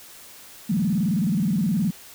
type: tone with vibrato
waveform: sine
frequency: 191.9 Hz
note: G3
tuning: 37 cents flat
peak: -19 dBFS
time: 0.69-1.91 s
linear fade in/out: 10 ms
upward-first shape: square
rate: 19 Hz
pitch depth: 220 cents each way
effects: white hiss -45 dBFS RMS until 2.14 s